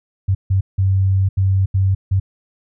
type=tone bursts at uneven times; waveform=sine; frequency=96 Hz; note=G2; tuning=36 cents flat; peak=-12 dBFS; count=6; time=0.28-0.35 / 0.5-0.61 / 0.78-1.29 / 1.37-1.66 / 1.74-1.95 / 2.11-2.2 s; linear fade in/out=10 ms; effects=none